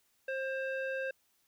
square tone with low-pass filter, 531 Hz, C5, 25 cents sharp, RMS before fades -36 dBFS, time 0.28-1.11 s, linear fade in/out 5 ms, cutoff 2100 Hz, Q 5.9, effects white hiss -73 dBFS RMS until 1.47 s

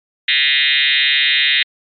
sine tone with frequency modulation, 2833 Hz, F7, 24 cents sharp, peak -11 dBFS, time 0.28-1.63 s, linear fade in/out 5 ms, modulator 143 Hz, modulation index 7.3, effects MP3 48 kbps

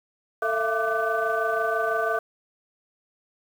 sine tone cluster, 445.7 / 659 / 685 / 1175 / 1510 Hz, A4 / E5 / F5 / D6 / F#6, +22 / -1 / -34 / +1 / +35 cents, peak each -28 dBFS, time 0.42-2.19 s, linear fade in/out 5 ms, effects tanh soft clip ceiling -13 dBFS + 8-bit

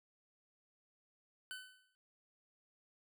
25% pulse tone with exponential decay, 1510 Hz, F#6, 35 cents sharp, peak -38 dBFS, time 1.51-1.95 s, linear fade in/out 0 ms, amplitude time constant 94 ms, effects none

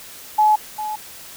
sine tone with echo, 853 Hz, G#5, 46 cents sharp, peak -11 dBFS, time 0.38-0.56 s, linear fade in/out 10 ms, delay 400 ms, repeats 1, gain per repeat -12 dB, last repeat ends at 0.96 s, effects white hiss -39 dBFS RMS until 1.36 s

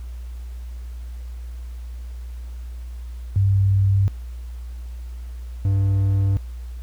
sine / triangle tone pair in turn, 98 / 98 Hz, G2 / G2, 0 / 0 cents, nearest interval unison, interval 0 cents, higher neither, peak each -14 / -14 dBFS, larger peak neither, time 3.36-4.08 / 5.65-6.37 s, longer neither, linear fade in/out 0 ms, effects added 60 Hz sine -30 dBFS peak until 6.82 s + pink hiss -54 dBFS RMS until 6.82 s

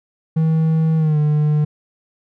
triangle tone with pitch glide, 160 to 150.15 Hz, D#3 to D3, +49 to +39 cents, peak -11 dBFS, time 0.36-1.65 s, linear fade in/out 10 ms, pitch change -110 cents, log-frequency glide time 0.97-1.18 s, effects none

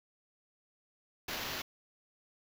blue noise with sample-and-hold, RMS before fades -39 dBFS, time 1.28-1.62 s, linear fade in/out 5 ms, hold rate 8820 Hz, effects none

